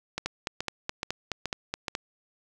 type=two click trains; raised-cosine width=0.2 ms; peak=-12 / -13 dBFS; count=9 / 5; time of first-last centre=0.26-1.951 / 0.18-1.882 s; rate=4.73 / 2.35 Hz; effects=none